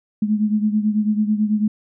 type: beating tone pair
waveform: sine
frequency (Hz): 210.4 / 219.5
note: G#3 / A3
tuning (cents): +23 / -4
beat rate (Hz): 9.1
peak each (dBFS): -17 / -22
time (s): 0.22-1.68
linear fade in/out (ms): 5
effects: none